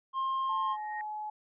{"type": "tone", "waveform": "triangle", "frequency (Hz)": 1063, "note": "C6", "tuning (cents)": 27, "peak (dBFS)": -27, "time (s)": [0.13, 0.77], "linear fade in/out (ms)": 50}
{"type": "tone with exponential growth", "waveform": "sine", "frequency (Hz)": 1864.7, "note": "A#6", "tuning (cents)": 0, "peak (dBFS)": -36, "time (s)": [0.41, 1.01], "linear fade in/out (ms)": 1, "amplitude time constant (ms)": 130}
{"type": "tone with pitch glide", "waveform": "sine", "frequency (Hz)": [882, 850], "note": ["A5", "G#5"], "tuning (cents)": [4, 40], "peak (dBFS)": -35, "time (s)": [0.49, 1.3], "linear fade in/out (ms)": 5, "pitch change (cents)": -64, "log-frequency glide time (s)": [0.63, 0.73]}
{"effects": ["resampled to 8000 Hz"]}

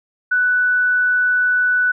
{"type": "tone", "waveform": "sine", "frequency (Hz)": 1487, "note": "F#6", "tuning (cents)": 8, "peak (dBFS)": -13, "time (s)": [0.31, 1.92], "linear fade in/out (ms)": 10, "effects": []}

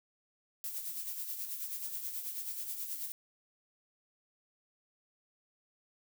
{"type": "noise with tremolo", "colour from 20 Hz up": "violet", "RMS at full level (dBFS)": -38, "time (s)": [0.64, 3.12], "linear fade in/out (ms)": 0, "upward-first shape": "sine", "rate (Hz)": 9.3, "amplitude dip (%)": 50, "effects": []}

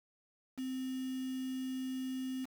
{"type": "tone with quantisation", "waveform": "sine", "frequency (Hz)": 259.9, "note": "C4", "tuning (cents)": -11, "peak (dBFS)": -36, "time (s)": [0.57, 2.46], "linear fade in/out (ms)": 20, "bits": 8, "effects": []}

